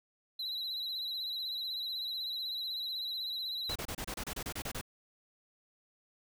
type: tone with vibrato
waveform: triangle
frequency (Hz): 3965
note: B7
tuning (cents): +6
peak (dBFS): -34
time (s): 0.39-3.75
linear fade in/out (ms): 5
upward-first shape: sine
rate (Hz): 16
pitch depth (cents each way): 59
type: noise bursts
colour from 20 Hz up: pink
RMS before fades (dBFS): -39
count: 12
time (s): 3.69-4.813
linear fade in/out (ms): 5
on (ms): 67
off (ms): 29
effects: none